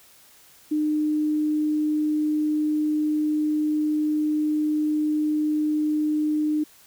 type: tone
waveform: sine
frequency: 303.8 Hz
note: D#4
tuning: 41 cents flat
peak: -20 dBFS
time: 0.71-6.64 s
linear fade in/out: 10 ms
effects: white hiss -53 dBFS RMS until 6.86 s